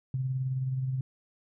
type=tone with tremolo; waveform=sine; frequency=130.81 Hz; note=C3; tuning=in tune; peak=-26 dBFS; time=0.14-1.01 s; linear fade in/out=2 ms; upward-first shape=sine; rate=19 Hz; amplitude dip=40%; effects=none